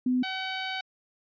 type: tone pair in turn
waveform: sine / 10% pulse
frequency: 252.1 / 757.9 Hz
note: B3 / F#5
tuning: +36 / +41 cents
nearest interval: octave + perfect fifth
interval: 1905 cents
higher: second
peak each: -22 dBFS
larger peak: neither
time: 0.06-0.23 / 0.23-0.81 s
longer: second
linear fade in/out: 5 ms
effects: resampled to 11025 Hz